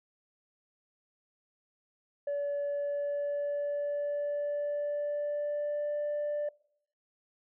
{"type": "tone with pitch glide", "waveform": "sine", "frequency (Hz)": [573, 589.4], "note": ["D5", "D5"], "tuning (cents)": [-43, 6], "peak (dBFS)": -28, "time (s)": [2.27, 6.49], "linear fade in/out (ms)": 5, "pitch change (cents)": 49, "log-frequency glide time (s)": [2.61, 5.98], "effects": ["noise-tail reverb RT60 0.7 s tail -25 dB re dry", "tanh soft clip ceiling -28 dBFS"]}